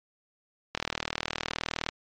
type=click train; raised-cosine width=0.2 ms; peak=-10 dBFS; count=46; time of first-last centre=0.75-1.889 s; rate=39.5 Hz; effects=low-pass 5000 Hz 12 dB/octave + MP3 64 kbps